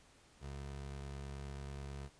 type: tone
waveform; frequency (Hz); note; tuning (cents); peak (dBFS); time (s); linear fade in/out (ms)
25% pulse; 69.3; C#2; 0; -40; 0.4-2.1; 50
effects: pink hiss -65 dBFS RMS until 2.19 s + resampled to 22050 Hz